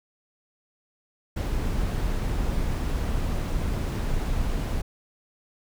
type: noise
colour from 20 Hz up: brown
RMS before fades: -26 dBFS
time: 1.36-4.82 s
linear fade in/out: 10 ms
effects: none